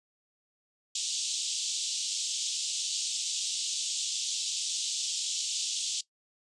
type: band-pass noise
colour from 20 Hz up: white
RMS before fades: -33 dBFS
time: 0.95-6.01 s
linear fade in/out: 5 ms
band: 3000 to 7900 Hz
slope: 48 dB/octave
effects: noise-tail reverb RT60 0.1 s tail -18 dB re dry + resampled to 24000 Hz